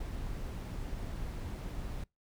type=noise; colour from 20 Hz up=brown; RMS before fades=-39 dBFS; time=0-2.04 s; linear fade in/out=5 ms; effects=noise-tail reverb RT60 0.2 s tail -25 dB re dry